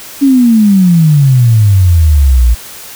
sine exponential sweep, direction down, 283.3 to 55.8 Hz, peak -3 dBFS, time 0.21-2.55 s, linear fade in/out 20 ms, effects white hiss -29 dBFS RMS until 2.95 s

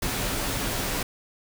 pink noise with comb filter, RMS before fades -28 dBFS, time 0.02-1.03 s, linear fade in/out 5 ms, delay 13 ms, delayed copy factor -0.55, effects none

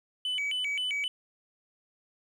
sine tone with vibrato, 2614 Hz, E7, 15 cents flat, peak -26 dBFS, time 0.25-1.08 s, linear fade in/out 2 ms, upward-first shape square, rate 3.8 Hz, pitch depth 240 cents each way, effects tanh soft clip ceiling -27 dBFS + 10-bit

